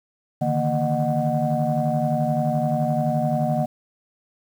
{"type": "tone cluster", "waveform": "sine", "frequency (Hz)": [145.5, 157.1, 233.2, 613, 738], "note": ["D3", "D#3", "A#3", "D#5", "F#5"], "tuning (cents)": [-16, 17, 1, -26, -5], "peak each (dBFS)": -25, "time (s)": [0.41, 3.66], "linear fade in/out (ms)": 10, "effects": ["tanh soft clip ceiling -11 dBFS", "8-bit"]}